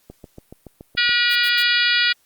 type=click train; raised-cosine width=2 ms; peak=-24 dBFS; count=8; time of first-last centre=0.1-1.093 s; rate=7.05 Hz
type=harmonic tone; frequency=481.7 Hz; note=B4; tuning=43 cents flat; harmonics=3 / 4 / 5 / 6 / 7 / 8 / 9 / 10; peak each=-21 / -22 / -23 / -24 / -24 / -25 / -26 / -26 dBFS; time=0.97-2.13 s; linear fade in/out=10 ms
type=noise bursts; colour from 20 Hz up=violet; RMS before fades=-32 dBFS; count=3; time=1.31-1.622 s; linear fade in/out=0 ms; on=42 ms; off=93 ms
effects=white hiss -61 dBFS RMS until 2.25 s + Opus 48 kbps